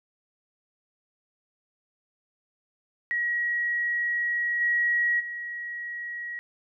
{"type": "tone with level steps", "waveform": "sine", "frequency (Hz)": 1907, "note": "A#6", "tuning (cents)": 39, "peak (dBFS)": [-24, -21, -32], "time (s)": [3.11, 6.39], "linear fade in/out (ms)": 0, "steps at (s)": [4.6, 5.19], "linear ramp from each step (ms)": 20, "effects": []}